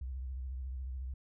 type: tone with vibrato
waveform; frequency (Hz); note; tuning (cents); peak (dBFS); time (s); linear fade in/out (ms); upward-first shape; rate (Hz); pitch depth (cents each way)
sine; 64.6; C2; -21; -37; 0.01-1.14; 5; sine; 14; 98
effects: none